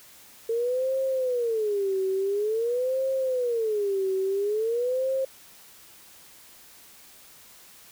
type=tone with vibrato; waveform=sine; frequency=450 Hz; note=A4; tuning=39 cents sharp; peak=-23 dBFS; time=0.49-5.25 s; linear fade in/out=5 ms; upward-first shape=sine; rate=0.48 Hz; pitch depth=290 cents each way; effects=white hiss -51 dBFS RMS until 7.91 s